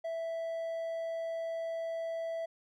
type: tone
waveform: triangle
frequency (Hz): 659.3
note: E5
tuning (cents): 0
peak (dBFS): -32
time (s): 0.04-2.46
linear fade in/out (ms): 10
effects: none